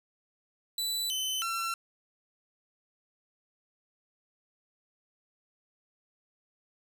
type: tone with pitch steps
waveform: sawtooth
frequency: 3971 / 3045 / 1352 Hz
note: B7 / F#7 / E6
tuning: +9 / +49 / +43 cents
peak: -27 dBFS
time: 0.78-1.74 s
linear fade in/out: 2 ms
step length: 320 ms
effects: none